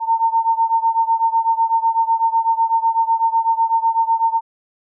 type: beating tone pair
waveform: sine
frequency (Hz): 906 / 914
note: A#5 / A#5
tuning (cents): -50 / -34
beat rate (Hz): 8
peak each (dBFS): -16 / -18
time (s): 0-4.41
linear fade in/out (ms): 50
effects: none